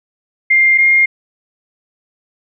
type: tone pair in turn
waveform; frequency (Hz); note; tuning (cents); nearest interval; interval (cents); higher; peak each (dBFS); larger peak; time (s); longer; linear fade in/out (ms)
sine; 2108 / 2125; C7 / C7; +12 / +26; unison; 14; second; -7; neither; 0.5-0.78 / 0.78-1.06; neither; 10
effects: none